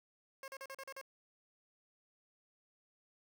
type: tone bursts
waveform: 15% pulse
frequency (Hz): 539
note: C#5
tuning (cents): -49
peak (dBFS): -39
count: 7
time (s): 0.43-1.014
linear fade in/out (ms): 2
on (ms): 50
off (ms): 39
effects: none